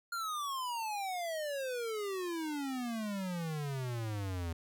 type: exponential sweep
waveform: square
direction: down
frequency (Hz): 1413 to 81.6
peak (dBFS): -36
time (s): 0.12-4.53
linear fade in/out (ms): 5
effects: none